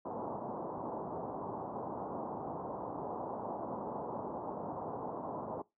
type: low-pass noise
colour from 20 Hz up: white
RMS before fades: -40 dBFS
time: 0.05-5.62 s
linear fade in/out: 5 ms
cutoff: 1000 Hz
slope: 48 dB/octave
effects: noise-tail reverb RT60 0.2 s tail -21 dB re dry + high-pass 150 Hz 12 dB/octave

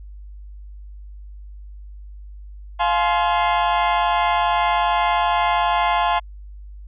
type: chord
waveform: 40% pulse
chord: F minor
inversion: none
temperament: equal with one note detuned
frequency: 698.5 / 851 / 1046.5 Hz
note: F5 / Ab5 / C6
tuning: 0 / +42 / 0 cents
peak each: -20 dBFS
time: 2.79-6.2 s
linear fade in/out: 20 ms
effects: added 50 Hz sine -35 dBFS peak until 6.87 s + resampled to 8000 Hz

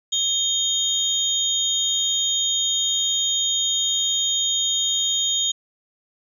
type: tone cluster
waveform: sine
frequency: 3189 / 3687 / 6790 Hz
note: G7 / A#7 / G#8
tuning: +29 / -20 / +37 cents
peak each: -23 dBFS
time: 0.12-5.52 s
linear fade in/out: 10 ms
effects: tanh soft clip ceiling -10 dBFS

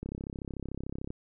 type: click train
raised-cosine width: 3 ms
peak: -24 dBFS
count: 37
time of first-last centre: 0.03-1.105 s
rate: 33.5 Hz
effects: none

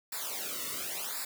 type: noise with flanger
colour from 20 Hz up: white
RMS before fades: -37 dBFS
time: 0.12-1.25 s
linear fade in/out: 5 ms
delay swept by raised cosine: 0.32 to 1.26 ms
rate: 0.93 Hz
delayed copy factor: -1
effects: none

